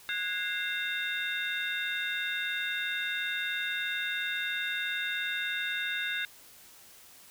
sine tone cluster, 1468 / 1640 / 2097 / 2726 / 3657 Hz, F#6 / G#6 / C7 / F7 / A#7, -14 / -22 / +3 / -43 / -34 cents, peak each -37 / -35 / -37 / -39 / -36 dBFS, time 0.09-6.25 s, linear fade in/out 0 ms, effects white hiss -54 dBFS RMS until 7.3 s

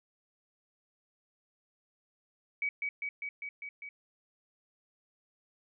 sine tone with echo, 2270 Hz, C#7, 41 cents sharp, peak -29 dBFS, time 2.62-2.69 s, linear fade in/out 2 ms, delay 200 ms, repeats 6, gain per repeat -2 dB, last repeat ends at 3.89 s, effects none

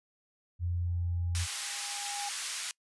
sine tone with pitch glide, 87.31 to 86.71 Hz, F2 to F2, 0 to -12 cents, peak -29 dBFS, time 0.59-1.47 s, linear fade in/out 50 ms, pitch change -12 cents, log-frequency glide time 0.76-1.13 s
sine tone with exponential growth, 813 Hz, G#5, 37 cents flat, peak -35 dBFS, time 0.86-2.29 s, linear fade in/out 5 ms, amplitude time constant 310 ms
white band-pass noise, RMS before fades -37 dBFS, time 1.35-2.71 s, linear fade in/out 0 ms, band 1400 to 9800 Hz, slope 12 dB/octave
effects noise-tail reverb RT60 0.1 s tail -25 dB re dry + resampled to 24000 Hz

